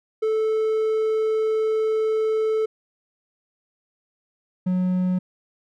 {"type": "tone pair in turn", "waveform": "triangle", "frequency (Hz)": [437.8, 182.91], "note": ["A4", "F#3"], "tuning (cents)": [-9, -20], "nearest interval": "octave + minor third", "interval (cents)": 1511, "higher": "first", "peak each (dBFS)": -17, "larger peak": "neither", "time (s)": [[0.22, 2.66], [4.66, 5.19]], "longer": "first", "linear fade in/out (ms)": 10, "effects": []}